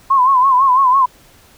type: tone with vibrato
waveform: sine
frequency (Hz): 1046.5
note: C6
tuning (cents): 0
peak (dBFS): -8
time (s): 0.1-1.06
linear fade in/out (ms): 10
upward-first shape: sine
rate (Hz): 6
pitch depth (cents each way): 97
effects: pink hiss -47 dBFS RMS until 1.57 s